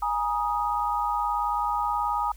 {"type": "chord", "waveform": "sine", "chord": "Ab suspended second", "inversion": "none", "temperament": "equal with one note detuned", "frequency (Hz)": [830.6, 949.2, 1244.5], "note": ["Ab5", "Bb5", "Eb6"], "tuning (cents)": [0, 31, 0], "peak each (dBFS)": -28, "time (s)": [0.02, 2.32], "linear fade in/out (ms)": 5, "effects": ["added 50 Hz sine -43 dBFS peak until 2.36 s", "white hiss -57 dBFS RMS until 2.36 s"]}